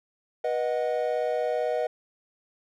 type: chord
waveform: triangle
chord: B major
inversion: none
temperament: equal with one note detuned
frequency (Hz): 486.5 / 622.3 / 740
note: B4 / D#5 / F#5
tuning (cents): -26 / 0 / 0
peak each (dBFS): -26 / -26 / -30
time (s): 0.44-1.87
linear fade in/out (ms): 5
effects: none